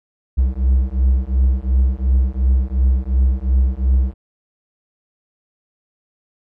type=beating tone pair; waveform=triangle; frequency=63.2 / 66 Hz; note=B1 / C2; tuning=+41 / +16 cents; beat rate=2.8 Hz; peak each=-14 dBFS; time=0.37-4.14 s; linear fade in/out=20 ms; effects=none